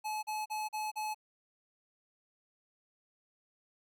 square tone bursts, 857 Hz, A5, 46 cents flat, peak -35 dBFS, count 5, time 0.04-1.146 s, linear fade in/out 20 ms, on 190 ms, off 39 ms, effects none

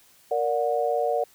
sine chord, Bb augmented, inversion none, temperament just, 466.2 / 582.7 / 728.4 Hz, Bb4 / D5 / F#5, 0 / -14 / -27 cents, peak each -26 dBFS, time 0.31-1.24 s, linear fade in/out 5 ms, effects white hiss -57 dBFS RMS until 1.34 s

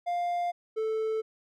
triangle tone pair in turn, 701 / 439.6 Hz, F5 / A4, +6 / -2 cents, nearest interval minor sixth, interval 808 cents, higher first, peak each -25 dBFS, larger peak neither, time 0.06-0.52 / 0.76-1.22 s, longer neither, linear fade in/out 20 ms, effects none

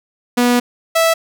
sawtooth tone pair in turn, 243.8 / 656.5 Hz, B3 / E5, -22 / -7 cents, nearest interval octave + perfect fourth, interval 1715 cents, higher second, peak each -7 dBFS, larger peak neither, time 0.37-0.6 / 0.95-1.14 s, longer first, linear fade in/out 10 ms, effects none

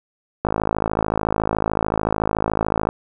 click train, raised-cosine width 1 ms, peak -5 dBFS, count 132, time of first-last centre 0.45-2.889 s, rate 53.7 Hz, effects none

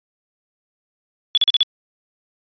sine tone bursts, 3429 Hz, A7, 45 cents flat, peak -11 dBFS, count 5, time 1.35-1.63 s, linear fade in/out 0 ms, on 24 ms, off 40 ms, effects resampled to 11025 Hz

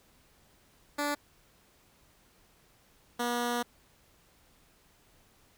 10% pulse tone pair in turn, 290.7 / 240.7 Hz, D4 / B3, -18 / -44 cents, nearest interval minor third, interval 326 cents, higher first, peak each -21 dBFS, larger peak neither, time 0.98-1.15 / 3.19-3.63 s, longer second, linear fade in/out 10 ms, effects pink hiss -64 dBFS RMS until 5.57 s

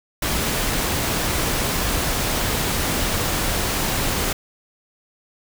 pink noise, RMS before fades -22 dBFS, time 0.22-4.33 s, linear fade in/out 5 ms, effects none

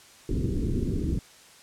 pink low-pass noise, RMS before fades -27 dBFS, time 0.29-1.19 s, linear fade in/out 2 ms, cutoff 400 Hz, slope 48 dB/octave, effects white hiss -52 dBFS RMS until 1.62 s + low-pass 9000 Hz 12 dB/octave

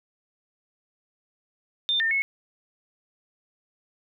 sine tone with pitch steps, 3598 / 1809 / 2191 Hz, A7 / A6 / C#7, +38 / +48 / -21 cents, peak -21 dBFS, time 1.89-2.22 s, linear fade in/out 0 ms, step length 110 ms, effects none

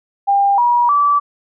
sine tone with pitch steps, 799 / 961.2 / 1156.4 Hz, G5 / B5 / D6, +33 / -47 / -27 cents, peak -10 dBFS, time 0.27-1.2 s, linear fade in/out 20 ms, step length 310 ms, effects none

